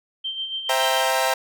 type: tone with tremolo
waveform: sine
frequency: 3136 Hz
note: G7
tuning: in tune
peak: -24 dBFS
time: 0.24-1.09 s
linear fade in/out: 10 ms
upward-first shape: sine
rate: 7.1 Hz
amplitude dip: 55%
type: chord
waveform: sawtooth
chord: C dominant seventh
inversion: none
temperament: equal with one note detuned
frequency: 523.3 / 659.3 / 791.7 / 932.3 Hz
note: C5 / E5 / G5 / Bb5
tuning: 0 / 0 / +17 / 0 cents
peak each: -21 dBFS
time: 0.69-1.34 s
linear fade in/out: 5 ms
effects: none